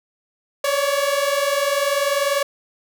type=tone pair together; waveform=sawtooth; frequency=554 / 574.2 Hz; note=C#5 / D5; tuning=-1 / -39 cents; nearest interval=minor second; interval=62 cents; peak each=-17 dBFS; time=0.64-2.43 s; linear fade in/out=5 ms; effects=none